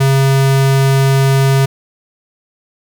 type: tone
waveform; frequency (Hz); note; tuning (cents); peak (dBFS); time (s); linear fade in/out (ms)
square; 135.6; C#3; -38; -9; 0-1.66; 10
effects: none